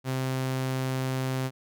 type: tone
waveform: sawtooth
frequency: 130.81 Hz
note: C3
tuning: in tune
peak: -23 dBFS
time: 0.04-1.51 s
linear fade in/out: 50 ms
effects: none